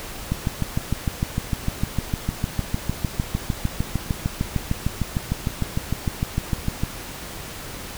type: click train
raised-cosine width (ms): 5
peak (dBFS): -9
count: 44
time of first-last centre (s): 0.32-6.835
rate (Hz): 6.6
effects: pink hiss -35 dBFS RMS until 7.97 s